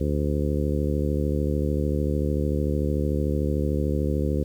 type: harmonic tone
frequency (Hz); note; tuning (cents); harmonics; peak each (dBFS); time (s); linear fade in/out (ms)
73.42; D2; 0; 1 / 2 / 3 / 4 / 5 / 6 / 7; -25 / -28 / -30 / -31 / -32 / -33 / -33; 0-4.44; 10
effects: 9-bit